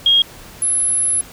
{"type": "tone pair in turn", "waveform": "sine", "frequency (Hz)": [3259, 10962], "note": ["G#7", "F9"], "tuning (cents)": [-33, -33], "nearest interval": "octave + major sixth", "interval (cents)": 2100, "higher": "second", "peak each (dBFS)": [-9, -14], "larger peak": "first", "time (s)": [[0.06, 0.22], [0.62, 1.21]], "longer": "second", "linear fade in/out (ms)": 2, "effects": ["pink hiss -39 dBFS RMS until 1.32 s"]}